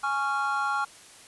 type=chord; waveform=triangle; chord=Db major; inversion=second; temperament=just; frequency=831.5 / 1108.7 / 1385.9 Hz; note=Ab5 / Db6 / F6; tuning=+2 / 0 / -14 cents; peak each=-28 / -29 / -26 dBFS; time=0.03-0.85 s; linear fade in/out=10 ms; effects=white hiss -50 dBFS RMS until 1.27 s + resampled to 24000 Hz